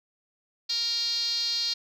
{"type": "tone with band-pass filter", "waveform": "5% pulse", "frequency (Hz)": 466.2, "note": "A#4", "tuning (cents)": 0, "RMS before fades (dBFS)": -28, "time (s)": [0.69, 1.74], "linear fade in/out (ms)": 10, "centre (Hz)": 4400, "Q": 9.6, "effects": []}